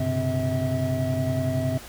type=tone cluster; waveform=triangle; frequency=98.3 / 127.3 / 138.1 / 259.1 / 646 Hz; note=G2 / C3 / C#3 / C4 / E5; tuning=+5 / -47 / -6 / -17 / -35 cents; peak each=-27 dBFS; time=0-1.78 s; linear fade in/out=5 ms; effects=pink hiss -42 dBFS RMS until 1.88 s